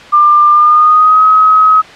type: tone with pitch glide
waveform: sine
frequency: 1194 to 1272.3 Hz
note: D6 to D#6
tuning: +28 to +38 cents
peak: -3 dBFS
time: 0.12-1.82 s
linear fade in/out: 20 ms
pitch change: +110 cents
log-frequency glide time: 0.52-1.24 s
effects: white hiss -32 dBFS RMS until 1.95 s + low-pass 3000 Hz 12 dB/octave